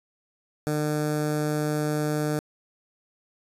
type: tone with notch filter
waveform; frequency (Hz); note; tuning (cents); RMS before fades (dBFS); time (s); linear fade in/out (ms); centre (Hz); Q
15% pulse; 150.8; D3; +46; -26; 0.67-2.39; 0; 2900; 0.83
effects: resampled to 32000 Hz